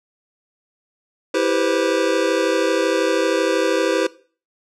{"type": "chord", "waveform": "square", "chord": "C major seventh", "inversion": "first", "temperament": "just", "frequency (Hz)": [327, 392.4, 490.5, 523.3], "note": ["E4", "G4", "B4", "C5"], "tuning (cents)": [-14, 2, -12, 0], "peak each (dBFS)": -23, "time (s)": [1.34, 4.07], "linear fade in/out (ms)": 5, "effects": ["noise-tail reverb RT60 0.4 s tail -19 dB re dry", "low-pass 7000 Hz 12 dB/octave"]}